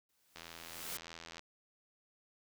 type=noise with exponential growth; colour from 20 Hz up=white; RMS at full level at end=-40 dBFS; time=0.09-0.97 s; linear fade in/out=2 ms; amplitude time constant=190 ms
type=click train; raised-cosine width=0.2 ms; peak=-30 dBFS; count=87; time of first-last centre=0.36-1.394 s; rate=83.2 Hz
effects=none